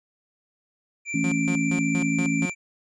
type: tone with vibrato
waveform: square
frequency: 2349 Hz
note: D7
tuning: in tune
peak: -29 dBFS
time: 1.05-2.55 s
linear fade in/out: 50 ms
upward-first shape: sine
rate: 20 Hz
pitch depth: 14 cents each way
type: harmonic tone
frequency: 55 Hz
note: A1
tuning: in tune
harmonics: 3 / 4 / 5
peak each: -27 / -28 / -24 dBFS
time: 1.14-2.46 s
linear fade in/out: 5 ms
type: tone bursts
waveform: sawtooth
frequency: 178.9 Hz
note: F3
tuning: 42 cents sharp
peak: -26 dBFS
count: 6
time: 1.24-2.496 s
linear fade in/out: 0 ms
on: 76 ms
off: 160 ms
effects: resampled to 24000 Hz